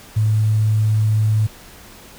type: tone with quantisation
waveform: sine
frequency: 108 Hz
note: A2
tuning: 32 cents flat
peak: -13 dBFS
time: 0.16-1.47 s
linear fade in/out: 10 ms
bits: 7
effects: pink hiss -42 dBFS RMS until 2.18 s